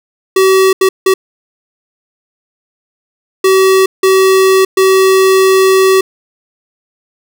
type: tone bursts at uneven times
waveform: square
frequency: 380.9 Hz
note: G4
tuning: 50 cents flat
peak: -6 dBFS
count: 6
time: 0.36-0.73 / 0.81-0.89 / 1.06-1.14 / 3.44-3.86 / 4.03-4.65 / 4.77-6.01 s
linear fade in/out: 5 ms
effects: none